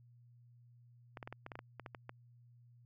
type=clicks; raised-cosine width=0.5 ms; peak=-30 dBFS; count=12; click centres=1.172 / 1.228 / 1.275 / 1.326 / 1.464 / 1.518 / 1.555 / 1.591 / 1.797 / 1.862 / 1.948 / 2.094 s; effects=added 120 Hz sine -60 dBFS peak until 2.85 s